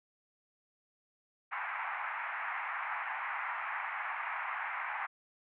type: band-pass noise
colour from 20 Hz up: pink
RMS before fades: -38 dBFS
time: 1.51-5.07 s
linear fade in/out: 20 ms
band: 800 to 2300 Hz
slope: 48 dB/octave
effects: none